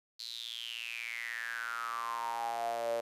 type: tone with high-pass filter sweep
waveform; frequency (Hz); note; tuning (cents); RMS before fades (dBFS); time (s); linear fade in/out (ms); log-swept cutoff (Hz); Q
sawtooth; 116.54; A#2; 0; -38; 0.19-3.01; 10; 4300 to 540; 9.9
effects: resampled to 32000 Hz